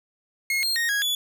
40% pulse tone with pitch steps, 2157 / 4214 / 1861 / 1651 / 3430 Hz, C#7 / C8 / A#6 / G#6 / A7, -48 / +12 / -3 / -11 / -45 cents, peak -21 dBFS, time 0.5-1.15 s, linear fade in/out 2 ms, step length 130 ms, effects none

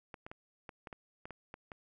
clicks, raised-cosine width 0.5 ms, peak -30 dBFS, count 10, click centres 0.142 / 0.265 / 0.315 / 0.692 / 0.872 / 0.928 / 1.255 / 1.307 / 1.541 / 1.718 s, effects none

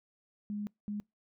sine tone bursts at uneven times, 207.2 Hz, G#3, 4 cents flat, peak -34 dBFS, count 2, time 0.5-0.67 / 0.88-1 s, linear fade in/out 0 ms, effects noise-tail reverb RT60 0.2 s tail -26 dB re dry

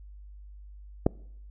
clicks, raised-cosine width 2 ms, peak -29 / -7 dBFS, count 2, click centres 1.062 / 1.065 s, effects noise-tail reverb RT60 0.7 s tail -24 dB re dry + added 50 Hz sine -44 dBFS peak until 1.5 s

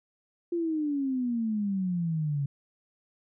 sine exponential sweep, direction down, 349.2 to 138.1 Hz, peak -26 dBFS, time 0.52-2.46 s, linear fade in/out 5 ms, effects none

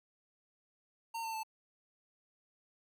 square tone with pitch steps, 914 / 897.3 / 880.8 Hz, A#5 / A5 / A5, -34 / +34 / +2 cents, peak -38 dBFS, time 1.14-1.434 s, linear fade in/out 10 ms, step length 98 ms, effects none

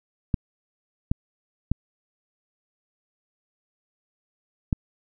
clicks, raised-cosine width 5 ms, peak -9 dBFS, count 4, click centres 0.342 / 1.115 / 1.716 / 4.728 s, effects none

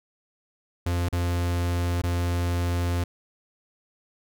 45% pulse tone with dropouts, 87.31 Hz, F2, in tune, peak -23 dBFS, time 0.86-3.04 s, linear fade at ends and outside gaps 5 ms, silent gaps 1.088-1.126 / 2.018-2.036 s, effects none

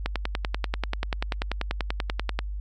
click train, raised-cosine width 0.3 ms, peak -10 dBFS, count 25, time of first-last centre 0.06-2.39 s, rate 10.3 Hz, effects added 50 Hz sine -29 dBFS peak until 2.6 s + MP3 48 kbps

